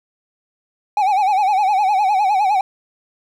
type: tone with vibrato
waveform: triangle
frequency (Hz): 797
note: G5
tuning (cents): +28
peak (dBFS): -11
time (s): 0.97-2.61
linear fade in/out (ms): 2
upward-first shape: sine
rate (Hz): 9.8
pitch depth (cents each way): 120
effects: none